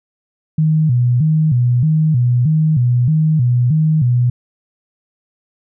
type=tone with vibrato; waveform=sine; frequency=138.59 Hz; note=C#3; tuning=in tune; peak=-10 dBFS; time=0.58-4.3 s; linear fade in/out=5 ms; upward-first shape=square; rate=1.6 Hz; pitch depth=210 cents each way; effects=none